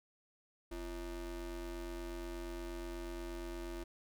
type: ring-modulated tone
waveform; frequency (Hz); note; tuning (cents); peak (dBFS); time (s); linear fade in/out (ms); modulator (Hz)
square; 148.8; D3; +23; -39; 0.71-3.84; 10; 193
effects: none